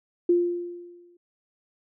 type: tone with exponential decay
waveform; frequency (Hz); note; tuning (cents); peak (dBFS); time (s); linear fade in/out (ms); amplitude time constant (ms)
sine; 349.2; F4; 0; -15; 0.29-1.17; 5; 190
effects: none